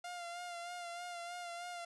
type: tone with vibrato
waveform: sawtooth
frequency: 698.5 Hz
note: F5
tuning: in tune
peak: -39 dBFS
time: 0.04-1.85 s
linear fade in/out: 5 ms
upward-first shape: sine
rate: 3.2 Hz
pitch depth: 32 cents each way
effects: resampled to 24000 Hz